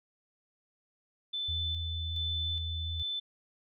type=tone with tremolo; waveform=sine; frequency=3520 Hz; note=A7; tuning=in tune; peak=-32 dBFS; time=1.33-3.2 s; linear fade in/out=10 ms; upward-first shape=square; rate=1.2 Hz; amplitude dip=45%
type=tone with pitch glide; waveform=sine; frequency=83 to 82.43 Hz; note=E2 to E2; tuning=+12 to 0 cents; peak=-34 dBFS; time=1.48-3.03 s; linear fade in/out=10 ms; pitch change=-12 cents; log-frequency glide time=1.59-2.91 s
effects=none